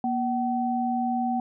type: tone pair together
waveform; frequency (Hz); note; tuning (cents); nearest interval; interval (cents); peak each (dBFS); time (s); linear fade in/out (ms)
sine; 238.9 / 760; A#3 / F#5; +43 / +46; octave + minor sixth; 2003; -26; 0.04-1.4; 2
effects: none